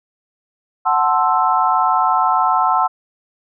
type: chord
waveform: sine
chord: F# half-diminished seventh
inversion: none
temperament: equal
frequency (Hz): 740 / 880 / 1046.5 / 1318.5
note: F#5 / A5 / C6 / E6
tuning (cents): 0 / 0 / 0 / 0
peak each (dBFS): -18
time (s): 0.85-2.88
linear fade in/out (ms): 20
effects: none